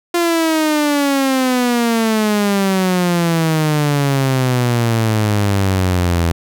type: exponential sweep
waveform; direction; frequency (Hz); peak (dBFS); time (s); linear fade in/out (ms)
sawtooth; down; 348.3 to 83; -9; 0.14-6.32; 5
effects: none